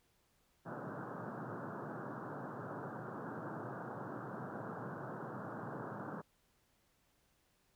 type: band-pass noise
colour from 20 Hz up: pink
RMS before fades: -45 dBFS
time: 0.65-6.22 s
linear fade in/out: 20 ms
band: 110 to 1600 Hz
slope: 96 dB/octave
effects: pink hiss -75 dBFS RMS until 7.75 s